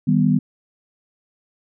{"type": "chord", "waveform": "sine", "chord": "Eb augmented", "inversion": "none", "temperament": "equal", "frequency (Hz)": [155.56, 196, 246.9], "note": ["Eb3", "G3", "B3"], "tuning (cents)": [0, 0, 0], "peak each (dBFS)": -18, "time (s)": [0.07, 0.39], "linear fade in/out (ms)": 10, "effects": []}